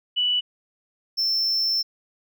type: tone pair in turn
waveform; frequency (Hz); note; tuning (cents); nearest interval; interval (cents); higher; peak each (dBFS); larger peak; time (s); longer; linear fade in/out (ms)
sine / triangle; 2960 / 5348; F#7 / E8; 0 / +24; minor seventh; 1024; second; -19; neither; 0.16-0.41 / 1.17-1.83; second; 20
effects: none